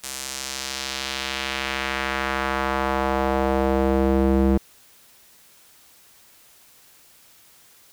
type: tone with band-pass filter sweep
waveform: square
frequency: 66.7 Hz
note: C2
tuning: 34 cents sharp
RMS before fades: -23 dBFS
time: 0.03-4.58 s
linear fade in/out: 10 ms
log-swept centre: 8700 to 280 Hz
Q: 1.1
effects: white hiss -53 dBFS RMS until 7.92 s